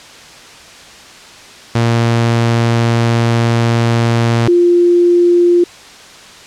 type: tone pair in turn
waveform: sawtooth / sine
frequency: 116.54 / 349.2 Hz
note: A#2 / F4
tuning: 0 / 0 cents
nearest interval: octave + perfect fifth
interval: 1900 cents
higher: second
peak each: -6 dBFS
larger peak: neither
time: 1.75-4.48 / 4.48-5.64 s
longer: first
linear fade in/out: 5 ms
effects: white hiss -36 dBFS RMS until 6.46 s + low-pass 6000 Hz 12 dB/octave